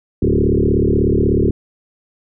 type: tone with frequency modulation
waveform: sine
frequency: 230 Hz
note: A#3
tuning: 23 cents flat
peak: -11 dBFS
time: 0.22-1.51 s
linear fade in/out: 5 ms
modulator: 36.4 Hz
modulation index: 5.3
effects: none